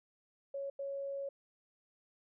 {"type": "tone bursts at uneven times", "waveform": "sine", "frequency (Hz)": 554.4, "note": "C#5", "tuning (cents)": 0, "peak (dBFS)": -37, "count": 2, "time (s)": [[0.54, 0.7], [0.79, 1.29]], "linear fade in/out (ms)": 5, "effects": []}